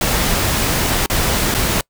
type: noise with dropouts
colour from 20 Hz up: pink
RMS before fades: -17 dBFS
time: 0.01-1.81 s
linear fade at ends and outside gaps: 2 ms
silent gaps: 1.061-1.099 / 1.542-1.547 s
effects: noise-tail reverb RT60 0.1 s tail -25 dB re dry